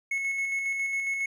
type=tone with tremolo; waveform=triangle; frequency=2190 Hz; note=C#7; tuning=22 cents flat; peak=-24 dBFS; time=0.11-1.26 s; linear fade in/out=5 ms; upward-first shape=square; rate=7.3 Hz; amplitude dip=30%; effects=none